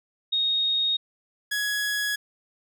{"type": "tone pair in turn", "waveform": ["sine", "sawtooth"], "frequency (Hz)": [3729, 1675.1], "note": ["A#7", "G#6"], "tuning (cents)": [0, 14], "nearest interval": "octave + major second", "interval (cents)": 1386, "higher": "first", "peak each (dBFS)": -21, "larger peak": "neither", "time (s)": [[0.32, 0.97], [1.51, 2.16]], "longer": "neither", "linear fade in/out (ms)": 10, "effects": []}